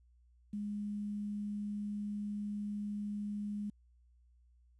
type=tone with quantisation; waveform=sine; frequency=206.6 Hz; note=G#3; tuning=9 cents flat; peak=-36 dBFS; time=0.53-3.7 s; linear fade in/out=5 ms; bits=11; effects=added 60 Hz sine -63 dBFS peak until 4.79 s + resampled to 24000 Hz